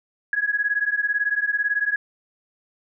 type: beating tone pair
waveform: sine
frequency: 1661.2 / 1679.2 Hz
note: G#6 / G#6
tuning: 0 / +19 cents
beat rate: 18 Hz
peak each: -23 dBFS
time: 0.33-1.96 s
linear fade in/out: 2 ms
effects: none